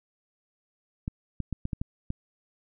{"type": "clicks", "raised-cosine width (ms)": 5, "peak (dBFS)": -18, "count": 7, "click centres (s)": [1.079, 1.403, 1.527, 1.654, 1.732, 1.815, 2.104], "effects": []}